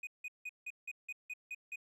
triangle tone bursts, 2489 Hz, D#7, in tune, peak -38 dBFS, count 9, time 0.03-1.759 s, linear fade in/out 5 ms, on 41 ms, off 170 ms, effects none

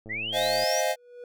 click train, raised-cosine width 2 ms, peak -31 dBFS, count 64, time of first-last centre 0.06-0.638 s, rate 109 Hz
sine linear sweep, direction up, 1864.7 to 6050 Hz, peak -29 dBFS, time 0.09-0.82 s, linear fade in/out 20 ms
square chord, F minor seventh, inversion second, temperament equal, 523.3 / 622.3 / 698.5 / 830.6 Hz, C5 / Eb5 / F5 / Ab5, 0 / 0 / 0 / 0 cents, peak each -30 / -28 / -30 / -34 dBFS, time 0.32-0.96 s, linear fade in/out 50 ms
triangle tone with exponential growth, 486.9 Hz, B4, 25 cents flat, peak -35 dBFS, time 0.73-1.24 s, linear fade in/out 2 ms, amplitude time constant 110 ms
effects none

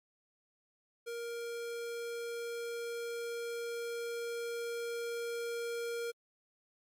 square tone with level ramp, 468.9 Hz, A#4, 10 cents sharp, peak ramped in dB -39 to -36 dBFS, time 1.06-6.12 s, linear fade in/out 20 ms, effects MP3 64 kbps

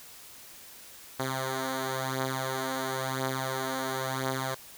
5% pulse beating tone pair, 131.2 / 132.17 Hz, C3 / C3, +5 / +18 cents, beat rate 0.97 Hz, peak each -24 / -20 dBFS, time 1.19-4.55 s, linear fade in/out 10 ms, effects white hiss -49 dBFS RMS until 4.77 s

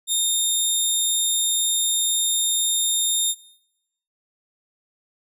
15% pulse tone, 3662 Hz, A#7, 32 cents flat, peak -12 dBFS, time 0.07-3.35 s, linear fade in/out 50 ms, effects noise-tail reverb RT60 0.8 s tail -19 dB re dry + resampled to 32000 Hz

